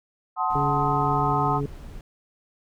sine chord, F# diminished seventh, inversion none, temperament equal with one note detuned, 740 / 880 / 1046.5 / 1260.4 Hz, F#5 / A5 / C6 / Eb6, 0 / 0 / 0 / +22 cents, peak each -27 dBFS, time 0.36-1.61 s, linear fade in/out 50 ms
brown noise, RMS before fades -39 dBFS, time 0.5-2.01 s, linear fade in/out 2 ms
harmonic tone, 141.3 Hz, C#3, 34 cents sharp, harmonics 1 / 2 / 3, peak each -26 / -31 / -30 dBFS, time 0.55-1.66 s, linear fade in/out 2 ms
effects none

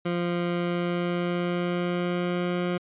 20% pulse tone with pitch glide, 174.2 to 177.45 Hz, F3 to F3, -4 to +28 cents, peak -20 dBFS, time 0.05-2.78 s, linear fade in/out 10 ms, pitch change +32 cents, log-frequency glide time 0.49-2.65 s, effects resampled to 8000 Hz

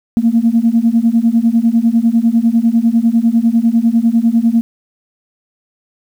sine beating tone pair, 225.5 / 235.5 Hz, A3 / A#3, +43 / +18 cents, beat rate 10 Hz, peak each -11 dBFS, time 0.17-4.61 s, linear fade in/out 0 ms, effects tanh soft clip ceiling -2 dBFS + 7-bit

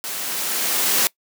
white noise with level ramp, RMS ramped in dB -29 to -17 dBFS, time 0.04-1.07 s, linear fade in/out 0 ms, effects noise-tail reverb RT60 0.1 s tail -22 dB re dry + high-pass 200 Hz 12 dB/octave

